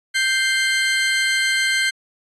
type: tone pair together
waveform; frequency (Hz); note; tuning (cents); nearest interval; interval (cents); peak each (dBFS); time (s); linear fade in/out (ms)
30% pulse; 1568 / 2093; G6 / C7; 0 / 0; perfect fourth; 500; -17; 0.14-1.91; 20
effects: resampled to 22050 Hz